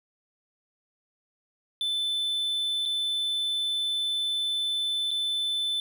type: tone with dropouts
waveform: triangle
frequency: 3520 Hz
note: A7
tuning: in tune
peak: -24 dBFS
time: 1.81-5.8 s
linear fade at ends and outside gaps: 1 ms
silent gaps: 2.854-2.858 / 5.108-5.113 s
effects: none